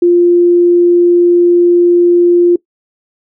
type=tone; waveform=sine; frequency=349.2 Hz; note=F4; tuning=in tune; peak=-4 dBFS; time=0.02-2.56 s; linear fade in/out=5 ms; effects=noise-tail reverb RT60 0.1 s tail -21 dB re dry